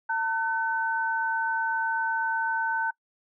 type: tone pair together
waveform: sine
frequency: 902 / 1517 Hz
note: A5 / F#6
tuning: +43 / +43 cents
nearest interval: major sixth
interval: 900 cents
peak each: -27 dBFS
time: 0.09-2.91 s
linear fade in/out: 10 ms
effects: noise-tail reverb RT60 0.1 s tail -23 dB re dry